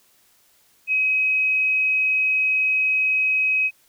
sine tone, 2538 Hz, D#7, 34 cents sharp, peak -17 dBFS, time 0.87-3.71 s, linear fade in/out 50 ms, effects white hiss -59 dBFS RMS until 3.88 s

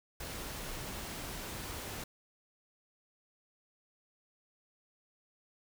pink noise, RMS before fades -42 dBFS, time 0.2-2.04 s, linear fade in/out 5 ms, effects none

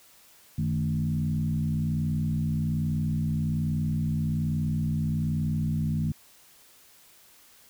sine tone with frequency modulation, 155.56 Hz, D#3, in tune, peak -24 dBFS, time 0.58-6.12 s, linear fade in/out 5 ms, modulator 61.2 Hz, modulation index 1.1, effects white hiss -56 dBFS RMS until 7.69 s

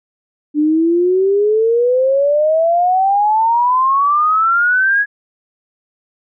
sine exponential sweep, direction up, 293.7 to 1683 Hz, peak -10 dBFS, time 0.54-5.06 s, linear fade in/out 50 ms, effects none

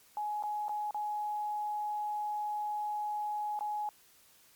sine tone with dropouts, 839 Hz, G#5, 17 cents sharp, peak -32 dBFS, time 0.17-3.89 s, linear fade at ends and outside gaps 1 ms, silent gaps 0.426-0.436 / 0.683-0.693 / 0.909-0.945 / 3.591-3.608 s, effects white hiss -62 dBFS RMS until 4.55 s + MP3 96 kbps

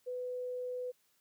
sine tone, 498.9 Hz, B4, 17 cents sharp, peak -36 dBFS, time 0.06-0.92 s, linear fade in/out 20 ms, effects white hiss -73 dBFS RMS until 1.2 s + high-pass 80 Hz 12 dB/octave

